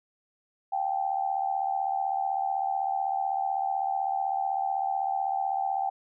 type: tone with amplitude modulation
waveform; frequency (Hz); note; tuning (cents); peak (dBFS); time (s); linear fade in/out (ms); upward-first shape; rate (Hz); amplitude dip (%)
sine; 780; G5; -9; -22; 0.72-5.9; 10; sine; 75.9; 80
effects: none